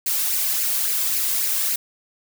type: noise with flanger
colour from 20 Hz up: blue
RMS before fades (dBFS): -22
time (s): 0.06-1.76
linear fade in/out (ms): 5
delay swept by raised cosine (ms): 0.41 to 1.91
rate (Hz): 3.6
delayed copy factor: +0.55
effects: none